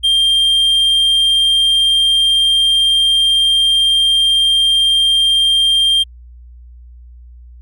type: tone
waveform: triangle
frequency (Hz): 3189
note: G7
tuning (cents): +29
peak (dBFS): -8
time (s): 0.03-6.04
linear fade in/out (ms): 20
effects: added 60 Hz sine -35 dBFS peak until 7.61 s